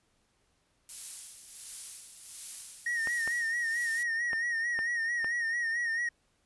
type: noise with tremolo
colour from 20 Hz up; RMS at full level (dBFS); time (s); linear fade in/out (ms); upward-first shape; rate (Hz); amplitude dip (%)
violet; -36; 0.89-4.03; 0; sine; 1.4; 60
type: tone with vibrato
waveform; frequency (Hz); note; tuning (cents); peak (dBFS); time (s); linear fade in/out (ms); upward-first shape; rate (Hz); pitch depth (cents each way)
triangle; 1864.7; A#6; 0; -27; 2.86-6.09; 5; sine; 4.5; 58
type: clicks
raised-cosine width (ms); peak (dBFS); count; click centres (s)
0.5; -23; 5; 3.073 / 3.276 / 4.332 / 4.79 / 5.245
effects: pink hiss -72 dBFS RMS until 6.45 s + resampled to 24000 Hz